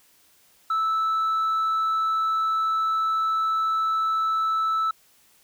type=tone; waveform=sine; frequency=1313 Hz; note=E6; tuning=7 cents flat; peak=-18 dBFS; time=0.7-4.91 s; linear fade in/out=5 ms; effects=tanh soft clip ceiling -20 dBFS + white hiss -59 dBFS RMS until 5.43 s